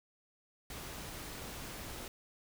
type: noise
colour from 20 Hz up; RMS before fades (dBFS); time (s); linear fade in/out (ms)
pink; -45; 0.7-2.08; 2
effects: none